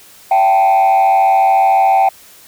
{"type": "tone with frequency modulation", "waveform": "sine", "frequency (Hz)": 776, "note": "G5", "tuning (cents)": -18, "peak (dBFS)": -5, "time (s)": [0.31, 2.09], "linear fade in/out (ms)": 5, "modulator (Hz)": 93.8, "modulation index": 0.73, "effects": ["tanh soft clip ceiling -7 dBFS", "white hiss -42 dBFS RMS until 2.47 s"]}